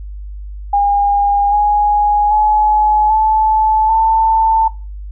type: tone with pitch steps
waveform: sine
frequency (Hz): 811 / 830 / 849.4 / 869.2 / 889.5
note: G#5 / G#5 / G#5 / A5 / A5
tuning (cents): -41 / -1 / +39 / -21 / +19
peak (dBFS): -9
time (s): 0.73-4.68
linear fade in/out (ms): 5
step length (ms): 790
effects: noise-tail reverb RT60 0.3 s tail -17 dB re dry + added 50 Hz sine -25 dBFS peak until 5.11 s